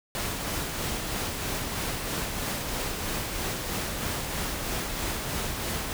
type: noise with tremolo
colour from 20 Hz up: pink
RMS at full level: -30 dBFS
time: 0.15-5.93 s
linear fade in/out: 0 ms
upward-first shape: sine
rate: 3.1 Hz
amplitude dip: 30%
effects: none